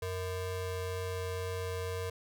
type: ring-modulated tone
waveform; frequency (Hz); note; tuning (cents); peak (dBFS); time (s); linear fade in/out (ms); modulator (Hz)
square; 277.2; C#4; 0; -32; 0.02-2.1; 5; 187
effects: none